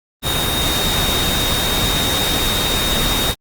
sine tone in noise, 3716 Hz, A#7, 6 cents flat, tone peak -20 dBFS, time 0.22-3.35 s, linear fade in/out 50 ms, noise pink, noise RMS -19 dBFS, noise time 0.22-3.35 s, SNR -4 dB, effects Opus 24 kbps

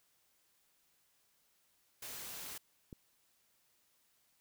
white noise, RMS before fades -46 dBFS, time 2.02-2.58 s, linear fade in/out 5 ms
click, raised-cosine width 3 ms, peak -35 dBFS, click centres 2.928 s
effects white hiss -74 dBFS RMS until 4.4 s

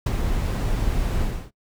brown noise with ADSR envelope, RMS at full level -17 dBFS, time 0.06-1.51 s, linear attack 8 ms, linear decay 23 ms, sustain -6 dB, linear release 290 ms, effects noise-tail reverb RT60 0.1 s tail -20 dB re dry

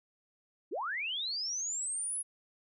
sine linear sweep, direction up, 257.9 to 10548 Hz, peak -33 dBFS, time 0.71-2.23 s, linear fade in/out 20 ms, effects none

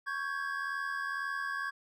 triangle tone cluster, 1112 / 1584 / 1666 Hz, C#6 / G6 / G#6, +5 / +18 / +5 cents, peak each -36 / -36 / -36 dBFS, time 0.06-1.71 s, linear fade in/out 20 ms, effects none

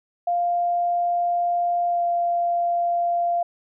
sine tone with pitch glide, 698.5 to 692.9 Hz, F5 to F5, 0 to -14 cents, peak -19 dBFS, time 0.27-3.43 s, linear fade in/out 5 ms, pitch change -14 cents, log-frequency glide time 1.88-2.03 s, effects none

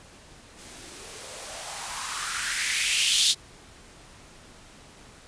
violet noise with band-pass filter sweep, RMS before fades -28 dBFS, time 0.55-3.35 s, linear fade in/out 50 ms, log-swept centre 230 to 3900 Hz, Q 3.5, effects pink hiss -50 dBFS RMS until 5.27 s + resampled to 22050 Hz

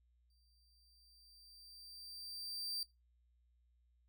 40% pulse tone with exponential growth, 4684 Hz, D8, 5 cents flat, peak -37 dBFS, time 0.3-2.83 s, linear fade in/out 2 ms, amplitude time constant 550 ms, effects noise-tail reverb RT60 0.2 s tail -18 dB re dry + added 60 Hz sine -70 dBFS peak until 4.08 s

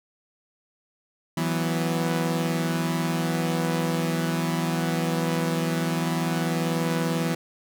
sawtooth chord, E suspended second, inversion none, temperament equal, 164.81 / 185 / 246.9 Hz, E3 / F#3 / B3, 0 / 0 / 0 cents, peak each -21 / -27 / -26 dBFS, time 1.37-7.35 s, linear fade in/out 5 ms, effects none

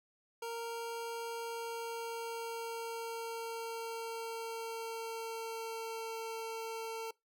25% pulse tone with pitch glide, 463 to 451.1 Hz, A#4 to A4, -12 to +43 cents, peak -35 dBFS, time 0.42-7.11 s, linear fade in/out 5 ms, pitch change -45 cents, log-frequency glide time 1.37-6.2 s, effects noise-tail reverb RT60 0.2 s tail -23 dB re dry

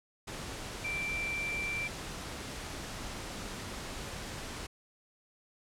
sine tone in noise, 2349 Hz, D7, in tune, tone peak -33 dBFS, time 0.84-1.88 s, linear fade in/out 10 ms, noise pink, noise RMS -41 dBFS, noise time 0.27-4.67 s, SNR +5 dB, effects low-pass 9000 Hz 12 dB/octave

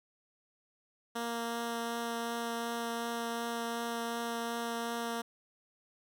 10% pulse tone with vibrato, 233.1 Hz, A#3, in tune, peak -26 dBFS, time 1.15-5.22 s, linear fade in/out 10 ms, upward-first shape triangle, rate 2.7 Hz, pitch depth 9 cents each way, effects none

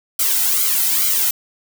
blue noise with flanger, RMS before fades -17 dBFS, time 0.19-1.31 s, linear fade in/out 5 ms, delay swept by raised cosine 1.1 to 1.79 ms, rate 2.3 Hz, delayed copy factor -0.95, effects none

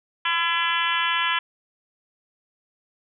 harmonic tone, 337.1 Hz, E4, 39 cents sharp, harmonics 3 / 4 / 5 / 6 / 7 / 8 / 9 / 10, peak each -26 / -29 / -27 / -31 / -30 / -31 / -28 / -32 dBFS, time 0.25-1.39 s, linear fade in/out 5 ms, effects none

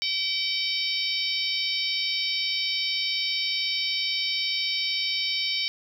harmonic tone with a mistuned harmonic, 767 Hz, G5, 38 cents flat, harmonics 3 / 4 / 5 / 6 / 7, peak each -31 / -31 / -31 / -31 / -31 dBFS, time 0.02-5.68 s, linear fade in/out 0 ms, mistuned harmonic 5, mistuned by -23 cents, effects 9-bit

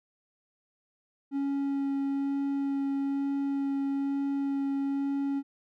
triangle tone with vibrato, 277.2 Hz, C#4, in tune, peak -25 dBFS, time 1.31-5.43 s, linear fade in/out 50 ms, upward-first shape sine, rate 1.1 Hz, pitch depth 8 cents each way, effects none

